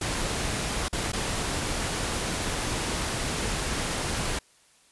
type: noise with dropouts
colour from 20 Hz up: pink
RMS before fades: -29 dBFS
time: 0.01-4.39 s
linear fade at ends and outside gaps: 5 ms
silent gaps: 0.884-0.928 / 1.12-1.131 s
effects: white hiss -60 dBFS RMS until 4.91 s + resampled to 24000 Hz